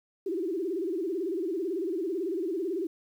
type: tone with vibrato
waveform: sine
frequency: 356.5 Hz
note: F4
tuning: 36 cents sharp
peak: -28 dBFS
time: 0.26-2.87 s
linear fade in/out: 5 ms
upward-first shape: sine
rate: 18 Hz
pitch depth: 200 cents each way
effects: 10-bit